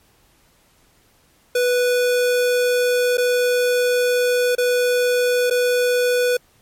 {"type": "tone with dropouts", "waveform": "square", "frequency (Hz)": 492.8, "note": "B4", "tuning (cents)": -4, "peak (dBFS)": -16, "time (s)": [1.55, 6.37], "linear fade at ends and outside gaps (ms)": 5, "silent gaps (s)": [[3.172, 3.18], [4.552, 4.581], [5.5, 5.508]], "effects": ["pink hiss -57 dBFS RMS until 6.61 s", "MP3 64 kbps"]}